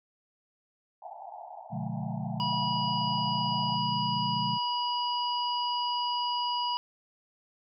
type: band-pass noise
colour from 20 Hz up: pink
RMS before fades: -44 dBFS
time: 1.02-3.76 s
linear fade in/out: 2 ms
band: 660 to 890 Hz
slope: 96 dB/octave
type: chord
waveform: sine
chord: B diminished seventh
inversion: none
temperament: just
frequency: 123.47 / 148.16 / 177.8 / 213.4 Hz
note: B2 / D3 / F3 / Ab3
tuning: 0 / +16 / +31 / +47 cents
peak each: -37 dBFS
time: 1.7-4.59 s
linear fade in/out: 50 ms
type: harmonic tone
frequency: 972 Hz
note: B5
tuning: 28 cents flat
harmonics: 1 / 3 / 5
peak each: -29 / -34 / -36 dBFS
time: 2.4-6.77 s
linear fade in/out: 0 ms
effects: none